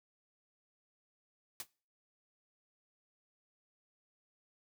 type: noise with exponential decay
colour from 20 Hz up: white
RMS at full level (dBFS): -37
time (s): 1.6-1.67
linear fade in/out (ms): 1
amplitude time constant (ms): 15
effects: noise-tail reverb RT60 0.4 s tail -23 dB re dry